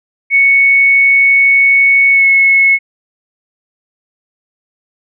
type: tone with pitch glide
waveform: sine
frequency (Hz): 2217 to 2190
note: C#7 to C#7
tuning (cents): 0 to -22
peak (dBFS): -5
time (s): 0.3-2.79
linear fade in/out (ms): 50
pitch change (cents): -22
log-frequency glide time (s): 2.11-2.26
effects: none